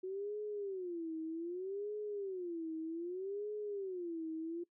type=tone with vibrato; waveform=sine; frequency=366.9 Hz; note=F#4; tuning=15 cents flat; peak=-38 dBFS; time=0.03-4.64 s; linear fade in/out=10 ms; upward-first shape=sine; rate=0.64 Hz; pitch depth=240 cents each way; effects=noise-tail reverb RT60 0.1 s tail -20 dB re dry